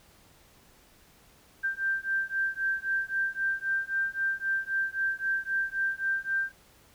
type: beating tone pair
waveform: sine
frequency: 1573 / 1576.8 Hz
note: G6 / G6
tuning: +6 / +10 cents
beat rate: 3.8 Hz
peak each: -30 / -30 dBFS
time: 1.63-6.52 s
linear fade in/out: 20 ms
effects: pink hiss -59 dBFS RMS until 6.94 s